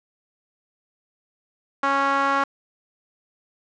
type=tone with band-pass filter; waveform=sawtooth; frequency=276.3 Hz; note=C#4; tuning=6 cents flat; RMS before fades=-21 dBFS; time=1.83-2.44 s; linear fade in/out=5 ms; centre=1200 Hz; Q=2.7; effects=resampled to 16000 Hz + 7-bit